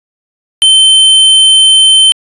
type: tone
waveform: square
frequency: 3090 Hz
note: G7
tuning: 26 cents flat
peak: -3 dBFS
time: 0.62-2.12 s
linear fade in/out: 0 ms
effects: resampled to 24000 Hz